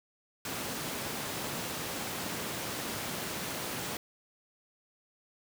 pink high-pass noise, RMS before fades -37 dBFS, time 0.45-3.97 s, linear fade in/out 2 ms, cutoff 140 Hz, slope 12 dB/octave, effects none

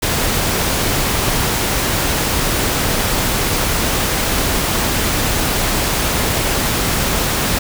pink noise, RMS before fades -17 dBFS, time 0.02-7.59 s, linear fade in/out 10 ms, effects none

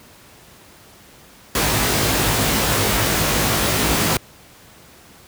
pink noise with comb filter, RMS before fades -18 dBFS, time 1.55-4.17 s, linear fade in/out 2 ms, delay 19 ms, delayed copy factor +0.95, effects pink hiss -46 dBFS RMS until 5.27 s + high-pass 60 Hz 12 dB/octave

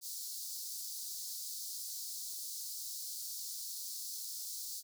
pink high-pass noise, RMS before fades -43 dBFS, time 0.01-4.83 s, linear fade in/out 50 ms, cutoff 4300 Hz, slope 48 dB/octave, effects none

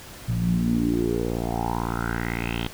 10% pulse tone with low-pass filter sweep, 57.9 Hz, A#1, 11 cents flat, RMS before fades -25 dBFS, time 0.28-2.68 s, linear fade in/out 10 ms, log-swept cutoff 130 to 3400 Hz, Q 5.4, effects pink hiss -42 dBFS RMS until 2.73 s

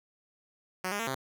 5% pulse tone with pitch steps, 184.9 / 204.5 / 228.1 / 132.6 Hz, F#3 / G#3 / A#3 / C3, -1 / -26 / -37 / +23 cents, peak -20 dBFS, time 0.84-1.148 s, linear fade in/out 5 ms, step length 77 ms, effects none

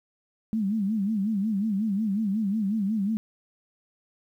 sine tone with vibrato, 207.7 Hz, G#3, in tune, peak -23 dBFS, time 0.53-3.17 s, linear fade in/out 0 ms, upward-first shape sine, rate 5.5 Hz, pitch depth 140 cents each way, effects 10-bit

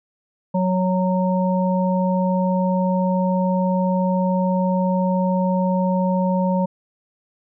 harmonic tone, 184.7 Hz, F#3, 3 cents flat, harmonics 1 / 3 / 5, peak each -18 / -23 / -25 dBFS, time 0.54-6.66 s, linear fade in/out 10 ms, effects none

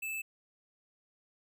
square tone, 2627 Hz, E7, 7 cents flat, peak -36 dBFS, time 0.02-0.22 s, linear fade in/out 10 ms, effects none

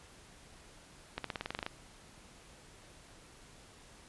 accelerating click train, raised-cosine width 0.3 ms, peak -20 dBFS, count 11, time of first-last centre 1.18-1.664 s, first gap 63 ms, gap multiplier 0.94, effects pink hiss -57 dBFS RMS until 4.08 s + resampled to 24000 Hz

